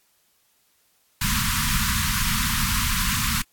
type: band-stop noise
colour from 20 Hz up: pink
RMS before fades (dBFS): -23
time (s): 1.21-3.42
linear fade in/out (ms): 5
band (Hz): 240 to 960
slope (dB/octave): 96
effects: white hiss -64 dBFS RMS until 3.52 s + AAC 64 kbps